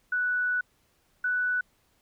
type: tone pair in turn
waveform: sine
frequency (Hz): 1480 / 1485.3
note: F#6 / F#6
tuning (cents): 0 / +6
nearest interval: unison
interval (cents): 6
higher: second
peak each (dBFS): -24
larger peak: neither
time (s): 0.12-0.61 / 1.24-1.61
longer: first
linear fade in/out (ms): 5
effects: pink hiss -68 dBFS RMS until 2.01 s